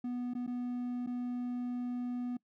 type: tone with dropouts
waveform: triangle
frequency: 245.7 Hz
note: B3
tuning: 9 cents flat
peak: -32 dBFS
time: 0.04-2.37 s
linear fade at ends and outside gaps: 5 ms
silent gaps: 0.337-0.35 / 0.466-0.475 / 1.064-1.071 s
effects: noise-tail reverb RT60 0.1 s tail -23 dB re dry